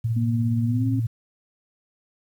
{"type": "tone with tremolo", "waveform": "sine", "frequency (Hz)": 114.3, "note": "A#2", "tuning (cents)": -34, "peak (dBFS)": -19, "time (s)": [0.04, 1.07], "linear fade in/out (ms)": 10, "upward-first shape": "sine", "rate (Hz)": 17, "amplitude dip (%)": 40}
{"type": "tone with pitch glide", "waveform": "sine", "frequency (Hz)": [234.2, 265.9], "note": ["A#3", "C4"], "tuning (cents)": [8, 28], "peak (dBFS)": -24, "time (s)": [0.16, 1], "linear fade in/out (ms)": 10, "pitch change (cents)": 220, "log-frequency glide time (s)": [0.65, 0.86]}
{"effects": ["9-bit"]}